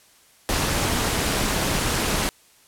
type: noise with amplitude modulation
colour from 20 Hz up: pink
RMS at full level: -20 dBFS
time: 0.49-2.29 s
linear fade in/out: 0 ms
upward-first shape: sine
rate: 233 Hz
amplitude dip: 60%
effects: white hiss -55 dBFS RMS until 2.67 s + low-pass 12000 Hz 12 dB/octave